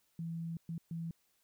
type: tone bursts at uneven times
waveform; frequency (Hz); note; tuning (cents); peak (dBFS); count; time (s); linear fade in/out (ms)
sine; 165.9; E3; +11; -37; 3; 0.19-0.57 / 0.69-0.78 / 0.91-1.11; 2
effects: white hiss -75 dBFS RMS until 1.43 s